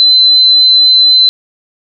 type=tone; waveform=sine; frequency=4048 Hz; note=B7; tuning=42 cents sharp; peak=-3 dBFS; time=0-1.29 s; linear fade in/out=0 ms; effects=none